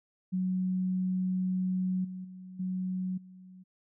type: tone with level steps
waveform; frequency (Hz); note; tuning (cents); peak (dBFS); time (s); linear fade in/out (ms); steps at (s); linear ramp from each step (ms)
sine; 185; F#3; 0; -27 / -37 / -43 / -30 / -48; 0.32-3.64; 20; 2.04 / 2.24 / 2.59 / 3.17; 10
effects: none